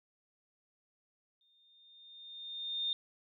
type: tone with exponential growth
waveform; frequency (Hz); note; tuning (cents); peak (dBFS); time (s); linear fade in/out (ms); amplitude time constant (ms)
sine; 3640; A#7; -42; -30; 1.41-2.93; 1; 330
effects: none